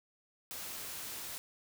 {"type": "noise", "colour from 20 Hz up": "white", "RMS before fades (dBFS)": -43, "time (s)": [0.51, 1.38], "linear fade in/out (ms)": 0, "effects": []}